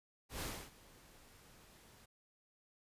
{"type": "noise with ADSR envelope", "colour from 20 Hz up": "pink", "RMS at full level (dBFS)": -41, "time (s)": [0.29, 2.06], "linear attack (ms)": 120, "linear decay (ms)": 290, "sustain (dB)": -21, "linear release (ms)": 12, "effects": ["resampled to 32000 Hz"]}